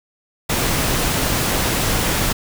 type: noise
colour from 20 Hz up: pink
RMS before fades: -19 dBFS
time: 0.49-2.33 s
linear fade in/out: 10 ms
effects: none